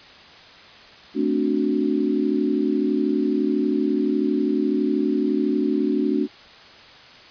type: chord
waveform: sine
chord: D dominant seventh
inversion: second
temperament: equal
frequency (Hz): 220 / 261.6 / 293.7 / 370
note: A3 / C4 / D4 / F#4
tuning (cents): 0 / 0 / 0 / 0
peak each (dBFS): -25 / -25 / -22 / -25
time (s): 1.14-6.28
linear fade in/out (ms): 50
effects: white hiss -45 dBFS RMS until 7.3 s + resampled to 11025 Hz

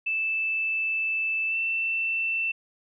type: tone with pitch glide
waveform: sine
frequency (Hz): 2637 to 2674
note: E7 to E7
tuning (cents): 0 to +24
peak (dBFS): -24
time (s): 0.06-2.52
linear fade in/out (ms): 10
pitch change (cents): +24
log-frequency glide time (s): 1.48-1.56
effects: none

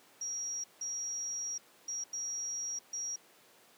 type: tone bursts at uneven times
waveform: sine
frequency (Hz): 5680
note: F8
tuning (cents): +28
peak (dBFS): -35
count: 5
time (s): 0.21-0.64 / 0.81-1.58 / 1.88-2.04 / 2.13-2.79 / 2.93-3.16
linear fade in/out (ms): 5
effects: pink hiss -61 dBFS RMS until 3.77 s + high-pass 300 Hz 12 dB/octave

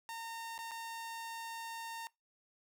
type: tone with dropouts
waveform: sawtooth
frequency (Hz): 915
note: A#5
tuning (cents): -32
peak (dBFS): -38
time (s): 0.09-2.07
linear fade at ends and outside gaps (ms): 0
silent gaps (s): 0.579-0.589 / 0.711-0.716
effects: noise-tail reverb RT60 0.2 s tail -22 dB re dry

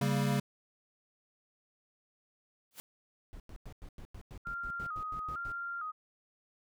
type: chord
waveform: square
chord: G diminished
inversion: second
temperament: equal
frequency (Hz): 138.59 / 196 / 233.1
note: Db3 / G3 / Bb3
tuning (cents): 0 / 0 / 0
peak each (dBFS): -31 / -34 / -36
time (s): 0.01-0.4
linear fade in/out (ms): 5
type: noise with exponential growth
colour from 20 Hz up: white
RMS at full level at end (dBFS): -42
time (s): 2.71-2.8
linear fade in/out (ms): 0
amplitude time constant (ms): 19
type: noise bursts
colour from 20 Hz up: brown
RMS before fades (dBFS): -46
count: 14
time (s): 3.33-5.518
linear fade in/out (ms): 0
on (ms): 69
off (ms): 94
type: tone with vibrato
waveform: sine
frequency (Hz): 1318.5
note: E6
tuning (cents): 0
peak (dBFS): -36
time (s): 4.45-5.92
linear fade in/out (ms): 20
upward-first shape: square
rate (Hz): 1.1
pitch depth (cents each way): 90
effects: none

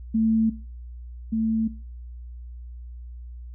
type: tone pair in turn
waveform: sine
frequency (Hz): 222.5 / 222.5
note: A3 / A3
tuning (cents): +20 / +20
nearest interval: unison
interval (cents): 0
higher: neither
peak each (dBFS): -18 / -21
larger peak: first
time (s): 0.14-0.5 / 1.32-1.68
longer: neither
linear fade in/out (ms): 10
effects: noise-tail reverb RT60 0.4 s tail -19 dB re dry + added 60 Hz sine -36 dBFS peak until 3.54 s

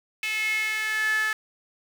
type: tone with high-pass filter sweep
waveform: sawtooth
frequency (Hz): 433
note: A4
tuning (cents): -28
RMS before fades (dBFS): -26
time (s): 0.23-1.33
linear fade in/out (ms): 2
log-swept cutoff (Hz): 2400 to 1600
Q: 8.5
effects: none

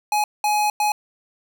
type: tone bursts at uneven times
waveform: square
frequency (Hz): 840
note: G#5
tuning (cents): +19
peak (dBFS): -18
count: 3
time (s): 0.12-0.24 / 0.44-0.7 / 0.8-0.92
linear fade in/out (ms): 2
effects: none

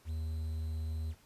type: tone with quantisation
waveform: triangle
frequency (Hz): 79.2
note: D#2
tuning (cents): +31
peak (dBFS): -32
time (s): 0.05-1.15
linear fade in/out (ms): 50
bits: 10
effects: pink hiss -64 dBFS RMS until 1.25 s + resampled to 32000 Hz

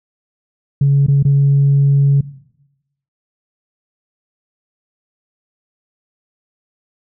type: tone with dropouts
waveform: sine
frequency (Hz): 140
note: C#3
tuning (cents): +18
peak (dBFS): -7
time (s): 0.81-2.21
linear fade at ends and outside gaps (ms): 5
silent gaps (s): 1.065-1.082 / 1.228-1.25
effects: noise-tail reverb RT60 0.9 s tail -18 dB re dry + tanh soft clip ceiling -5 dBFS

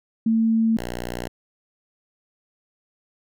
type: tone pair in turn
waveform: sine / 5% pulse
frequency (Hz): 224.6 / 59.95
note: A3 / A#1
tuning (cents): +36 / +49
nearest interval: octave + major seventh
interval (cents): 2287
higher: first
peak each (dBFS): -16 / -17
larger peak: first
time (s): 0.26-0.77 / 0.77-1.28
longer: neither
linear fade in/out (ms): 5
effects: none

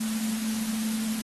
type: tone in noise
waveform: sine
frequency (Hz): 220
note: A3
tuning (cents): 0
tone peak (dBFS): -27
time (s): 0-1.22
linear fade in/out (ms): 10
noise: white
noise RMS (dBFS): -36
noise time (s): 0-1.22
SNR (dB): +6
effects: AAC 32 kbps

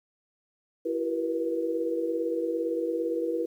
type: tone cluster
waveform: sine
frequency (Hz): 334.5 / 383.4 / 465.3 / 482.9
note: E4 / G4 / A#4 / B4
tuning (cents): +25 / -38 / -3 / -39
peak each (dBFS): -30 / -36 / -38 / -29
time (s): 0.85-3.46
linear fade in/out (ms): 10
effects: 10-bit

